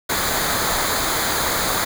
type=noise with comb filter; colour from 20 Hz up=pink; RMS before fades=-21 dBFS; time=0.09-1.85 s; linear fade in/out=10 ms; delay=0.36 ms; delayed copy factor=-0.65; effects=none